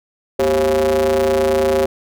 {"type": "ring-modulated tone", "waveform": "square", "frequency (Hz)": 75.1, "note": "D2", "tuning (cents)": 39, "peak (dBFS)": -11, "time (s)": [0.39, 1.86], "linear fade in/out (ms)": 5, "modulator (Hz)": 465, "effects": []}